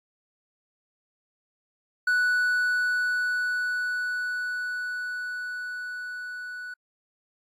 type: tone with level ramp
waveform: triangle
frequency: 1480 Hz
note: F#6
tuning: in tune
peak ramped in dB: -18 to -33 dBFS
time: 2.07-6.74 s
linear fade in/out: 5 ms
effects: AAC 64 kbps